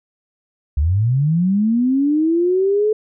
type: linear sweep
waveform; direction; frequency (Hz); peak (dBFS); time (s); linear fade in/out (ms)
sine; up; 66.3 to 435; -13; 0.77-2.93; 5
effects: none